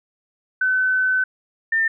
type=tone pair in turn; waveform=sine; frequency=1516 / 1802.8 Hz; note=F#6 / A6; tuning=+42 / +42 cents; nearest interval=minor third; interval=300 cents; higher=second; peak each=-16 dBFS; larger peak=neither; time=0.61-1.24 / 1.72-1.88 s; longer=first; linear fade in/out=5 ms; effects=none